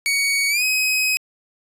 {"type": "tone with pitch glide", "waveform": "sawtooth", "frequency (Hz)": [2241, 2530], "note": ["C#7", "D#7"], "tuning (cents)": [18, 28], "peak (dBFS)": -14, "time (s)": [0.06, 1.17], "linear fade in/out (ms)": 0, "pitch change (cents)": 210, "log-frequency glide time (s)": [0.49, 0.63], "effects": ["resampled to 32000 Hz"]}